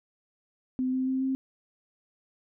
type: tone with pitch steps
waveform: sine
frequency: 256.8 / 259.5 / 262.2 / 264.9 Hz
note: C4 / C4 / C4 / C4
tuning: -32 / -14 / +4 / +22 cents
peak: -25 dBFS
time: 0.79-1.35 s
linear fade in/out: 0 ms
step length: 140 ms
effects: none